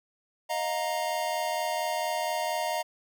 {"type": "chord", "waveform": "square", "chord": "Eb suspended second", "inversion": "none", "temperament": "equal with one note detuned", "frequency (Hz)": [622.3, 706.6, 932.3], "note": ["Eb5", "F5", "Bb5"], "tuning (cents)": [0, 20, 0], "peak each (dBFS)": -33, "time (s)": [0.49, 2.83], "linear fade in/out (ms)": 20, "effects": []}